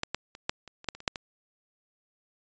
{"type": "clicks", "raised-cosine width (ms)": 0.2, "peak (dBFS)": [-11, -12, -27, -9, -28, -29, -11, -27, -27, -7, -18], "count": 11, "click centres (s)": [0.034, 0.146, 0.351, 0.495, 0.677, 0.844, 0.887, 0.95, 1.004, 1.078, 1.158], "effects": ["resampled to 16000 Hz"]}